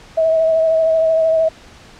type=tone with vibrato; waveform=sine; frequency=645 Hz; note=E5; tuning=38 cents flat; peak=-11 dBFS; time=0.17-1.49 s; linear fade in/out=10 ms; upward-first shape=sine; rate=13 Hz; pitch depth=22 cents each way; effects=pink hiss -42 dBFS RMS until 1.99 s + low-pass 6000 Hz 12 dB/octave